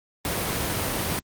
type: noise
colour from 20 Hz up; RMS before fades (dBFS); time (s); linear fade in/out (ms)
pink; -26; 0.25-1.19; 0
effects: high-pass 60 Hz 12 dB/octave + Opus 32 kbps